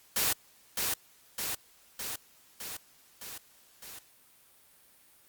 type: noise with echo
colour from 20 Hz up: white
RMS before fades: -28 dBFS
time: 0.16-0.33 s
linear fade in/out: 5 ms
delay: 610 ms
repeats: 6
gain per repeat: -3 dB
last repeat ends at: 3.99 s
effects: white hiss -61 dBFS RMS until 5.28 s + Opus 48 kbps